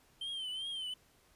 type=tone with vibrato; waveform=triangle; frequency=3118 Hz; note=G7; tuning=10 cents flat; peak=-36 dBFS; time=0.21-0.94 s; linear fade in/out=5 ms; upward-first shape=triangle; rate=2.6 Hz; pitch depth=95 cents each way; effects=pink hiss -67 dBFS RMS until 1.35 s + resampled to 32000 Hz

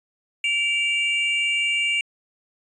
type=tone pair together; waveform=triangle; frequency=2319 / 2794 Hz; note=D7 / F7; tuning=-22 / 0 cents; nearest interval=minor third; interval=322 cents; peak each=-21 dBFS; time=0.44-2.01 s; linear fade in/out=2 ms; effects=resampled to 24000 Hz

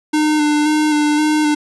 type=tone with vibrato; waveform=square; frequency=301.8 Hz; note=D4; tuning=47 cents sharp; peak=-13 dBFS; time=0.13-1.55 s; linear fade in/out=10 ms; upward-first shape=square; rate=1.9 Hz; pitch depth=19 cents each way; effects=resampled to 24000 Hz

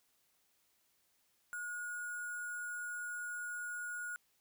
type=tone with sample-and-hold; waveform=sine; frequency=1445 Hz; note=F#6; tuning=41 cents flat; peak=-39 dBFS; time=1.53-4.16 s; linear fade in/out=0 ms; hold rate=8820 Hz; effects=white hiss -75 dBFS RMS until 4.4 s

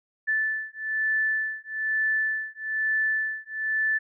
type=beating tone pair; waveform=sine; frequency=1752 / 1753.1 Hz; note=A6 / A6; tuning=-8 / -7 cents; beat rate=1.1 Hz; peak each=-27 dBFS; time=0.27-3.99 s; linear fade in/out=20 ms; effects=none

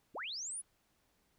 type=linear sweep; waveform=sine; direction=up; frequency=116.54 to 10360 Hz; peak=-39 dBFS; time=0.14-0.62 s; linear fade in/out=20 ms; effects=pink hiss -75 dBFS RMS until 1.38 s

